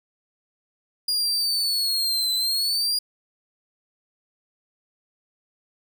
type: linear two-way sweep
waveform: 40% pulse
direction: down then up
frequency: 4857 to 4013 to 4857 Hz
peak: -20 dBFS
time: 1.08-2.99 s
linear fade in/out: 5 ms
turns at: 2.35 s
effects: none